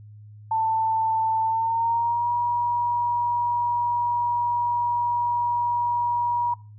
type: tone with pitch glide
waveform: sine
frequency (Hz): 889 to 958.3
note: A5 to A#5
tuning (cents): +18 to +48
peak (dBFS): -20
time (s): 0.51-6.54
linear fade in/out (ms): 5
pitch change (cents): +130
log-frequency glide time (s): 1.43-2.3
effects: noise-tail reverb RT60 0.4 s tail -22 dB re dry + added 105 Hz sine -42 dBFS peak until 6.78 s